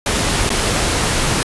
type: noise with dropouts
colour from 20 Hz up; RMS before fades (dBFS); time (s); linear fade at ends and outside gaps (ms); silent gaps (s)
pink; -17; 0.06-1.43; 2; 0.493-0.502
effects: resampled to 24000 Hz